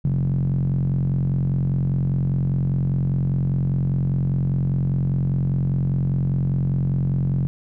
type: tone with band-pass filter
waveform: sawtooth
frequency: 45 Hz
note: F#1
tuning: 47 cents flat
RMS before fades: -21 dBFS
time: 0.04-7.47 s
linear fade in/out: 0 ms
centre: 150 Hz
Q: 9.7
effects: none